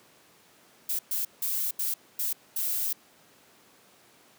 violet noise bursts at uneven times, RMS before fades -29 dBFS, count 6, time 0.89-0.99 / 1.11-1.25 / 1.42-1.71 / 1.79-1.94 / 2.19-2.33 / 2.56-2.93 s, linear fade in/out 5 ms, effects pink hiss -58 dBFS RMS until 4.38 s + high-pass 200 Hz 12 dB/octave

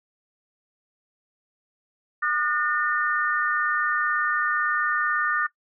sine tone cluster, 1214 / 1452 / 1811 Hz, D#6 / F#6 / A6, -43 / -33 / +49 cents, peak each -26 dBFS, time 2.22-5.47 s, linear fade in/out 10 ms, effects noise-tail reverb RT60 0.1 s tail -20 dB re dry

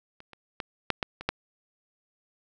clicks, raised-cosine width 0.3 ms, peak -30 / -30 / -16 / -7 / -11 / -22 / -9 dBFS, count 7, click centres 0.204 / 0.333 / 0.602 / 0.903 / 1.028 / 1.21 / 1.29 s, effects none

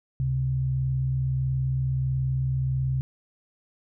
sine tone pair together, 69.29 / 130.81 Hz, C#2 / C3, 0 / 0 cents, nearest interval major seventh, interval 1100 cents, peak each -32 / -23 dBFS, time 0.2-3.01 s, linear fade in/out 0 ms, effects none

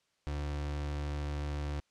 35% pulse tone, 73.1 Hz, D2, 7 cents flat, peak -32 dBFS, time 0.27-1.8 s, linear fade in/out 0 ms, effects white hiss -75 dBFS RMS until 1.9 s + low-pass 6000 Hz 12 dB/octave

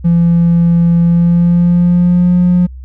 triangle tone with pitch glide, 170.2 to 178.25 Hz, F3 to F3, -44 to +36 cents, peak -3 dBFS, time 0.04-2.67 s, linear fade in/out 20 ms, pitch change +80 cents, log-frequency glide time 1.02-2.34 s, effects tanh soft clip ceiling -2 dBFS + added 64 Hz sine -26 dBFS peak until 2.84 s

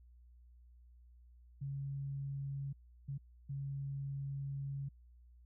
sine tone bursts at uneven times, 138.59 Hz, C#3, in tune, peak -38 dBFS, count 3, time 1.61-2.73 / 3.08-3.18 / 3.49-4.89 s, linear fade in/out 10 ms, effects added 60 Hz sine -58 dBFS peak until 5.45 s

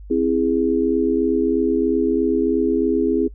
sine chord, C augmented, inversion none, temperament equal with one note detuned, 261.6 / 329.6 / 412.7 Hz, C4 / E4 / G#4, 0 / 0 / -11 cents, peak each -20 dBFS, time 0.1-3.28 s, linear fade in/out 10 ms, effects noise-tail reverb RT60 0.1 s tail -22 dB re dry + added 50 Hz sine -35 dBFS peak until 3.34 s

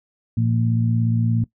harmonic tone, 57.1 Hz, A#1, 35 cents flat, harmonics 2 / 3 / 4, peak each -18 / -27 / -23 dBFS, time 0.37-1.44 s, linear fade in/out 5 ms, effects noise-tail reverb RT60 0.1 s tail -18 dB re dry

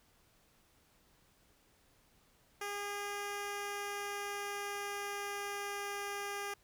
10% pulse tone with pitch glide, 406.9 to 404.1 Hz, G#4 to G#4, -35 to -47 cents, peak -30 dBFS, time 2.61-6.54 s, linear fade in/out 5 ms, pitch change -12 cents, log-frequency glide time 3.07-6.18 s, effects pink hiss -69 dBFS RMS until 6.63 s

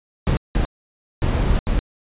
brown noise bursts at uneven times, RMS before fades -18 dBFS, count 4, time 0.27-0.37 / 0.55-0.65 / 1.22-1.59 / 1.67-1.79 s, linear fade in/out 0 ms, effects resampled to 8000 Hz

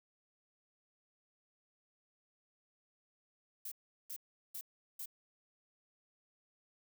violet noise bursts, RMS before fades -44 dBFS, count 4, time 3.65-5.058 s, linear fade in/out 5 ms, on 67 ms, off 380 ms, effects none

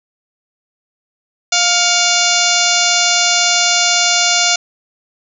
harmonic tone with a mistuned harmonic, 702 Hz, F5, 9 cents sharp, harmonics 1 / 2 / 3 / 4 / 5 / 6 / 7 / 8 / 9 / 10, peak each -20 / -20 / -20 / -20 / -20 / -20 / -20 / -20 / -20 / -20 dBFS, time 1.52-4.56 s, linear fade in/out 5 ms, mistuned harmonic 3, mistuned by +110 cents, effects none

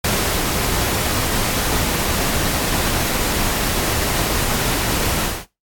pink noise with ADSR envelope, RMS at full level -18 dBFS, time 0.04-5.46 s, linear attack 5 ms, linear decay 430 ms, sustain -2 dB, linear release 230 ms, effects noise-tail reverb RT60 0.2 s tail -17 dB re dry + AAC 64 kbps

